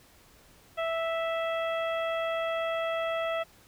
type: harmonic tone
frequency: 658 Hz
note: E5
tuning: 3 cents flat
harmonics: 1 / 2 / 3 / 4 / 5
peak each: -29 / -35 / -39 / -41 / -43 dBFS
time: 0.77-3.44 s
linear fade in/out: 20 ms
effects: pink hiss -58 dBFS RMS until 3.67 s

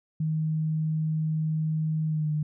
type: tone with pitch glide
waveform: sine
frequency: 156.9 to 151.91 Hz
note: D#3 to D#3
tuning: +15 to -41 cents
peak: -24 dBFS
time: 0.2-2.43 s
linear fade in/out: 5 ms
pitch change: -56 cents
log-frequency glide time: 2.07-2.31 s
effects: none

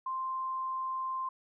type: tone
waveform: sine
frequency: 1046.5 Hz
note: C6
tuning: in tune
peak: -32 dBFS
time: 0.06-1.29 s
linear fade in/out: 5 ms
effects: none

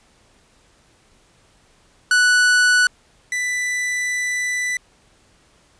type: tone pair in turn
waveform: 45% pulse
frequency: 1480 / 1984.6 Hz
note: F#6 / B6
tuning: 0 / +8 cents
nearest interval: perfect fourth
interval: 508 cents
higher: second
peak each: -12 / -20 dBFS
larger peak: first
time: 2.11-2.87 / 3.32-4.77 s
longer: second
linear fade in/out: 2 ms
effects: pink hiss -56 dBFS RMS until 5.79 s + resampled to 22050 Hz

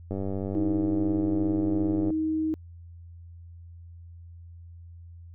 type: click train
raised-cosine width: 2 ms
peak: -19 dBFS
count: 195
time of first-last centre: 0.11-2.104 s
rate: 97.3 Hz
type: tone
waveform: sine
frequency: 314.6 Hz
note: D#4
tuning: 19 cents sharp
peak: -24 dBFS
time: 0.55-2.54 s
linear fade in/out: 0 ms
effects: added 85 Hz sine -43 dBFS peak until 5.34 s

